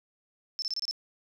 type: tone bursts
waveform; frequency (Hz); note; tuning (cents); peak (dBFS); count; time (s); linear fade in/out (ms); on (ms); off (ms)
sine; 5300; E8; +9; -29; 6; 0.59-0.911; 0; 31; 27
effects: none